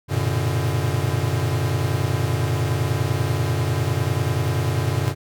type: tone cluster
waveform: square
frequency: 92.5 / 112.3 / 122.5 / 143.3 Hz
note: F#2 / A2 / B2 / D3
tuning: 0 / +36 / -14 / -42 cents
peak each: -26 dBFS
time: 0.08-5.15 s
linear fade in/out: 50 ms
effects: none